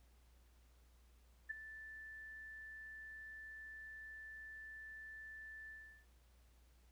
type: tone with ADSR envelope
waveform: sine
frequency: 1760 Hz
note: A6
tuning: in tune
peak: -37 dBFS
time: 1.49-6.06 s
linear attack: 18 ms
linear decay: 10 ms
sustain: -13 dB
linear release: 370 ms
effects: added 60 Hz sine -65 dBFS peak until 6.91 s + pink hiss -75 dBFS RMS until 6.91 s